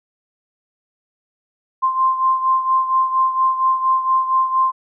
sine beating tone pair, 1046.5 / 1050.8 Hz, C6 / C6, 0 / +7 cents, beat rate 4.3 Hz, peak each -15 / -21 dBFS, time 1.82-4.72 s, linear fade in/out 20 ms, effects none

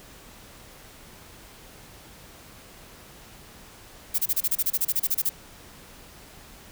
violet noise bursts, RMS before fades -23 dBFS, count 16, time 4.14-5.295 s, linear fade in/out 10 ms, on 45 ms, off 29 ms, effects pink hiss -48 dBFS RMS until 6.71 s

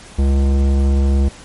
sine tone with tanh clipping, 68.6 Hz, C#2, 17 cents flat, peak -13 dBFS, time 0.18-1.29 s, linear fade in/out 10 ms, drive 16 dB, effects pink hiss -39 dBFS RMS until 1.44 s + MP3 48 kbps

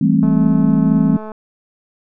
sine chord, A minor seventh, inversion second, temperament just, 165 / 198 / 220 / 264 Hz, E3 / G3 / A3 / C4, +2 / +18 / 0 / +16 cents, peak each -16 dBFS, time 0.01-1.17 s, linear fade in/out 5 ms
click train, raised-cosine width 1 ms, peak -18 dBFS, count 236, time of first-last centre 0.23-1.318 s, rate 216 Hz
effects none

